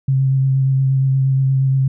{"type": "tone with vibrato", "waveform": "sine", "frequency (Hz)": 133.9, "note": "C3", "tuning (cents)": 40, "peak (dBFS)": -12, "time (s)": [0.08, 1.88], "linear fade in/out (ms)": 5, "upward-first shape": "sine", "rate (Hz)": 8.5, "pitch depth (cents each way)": 16, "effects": []}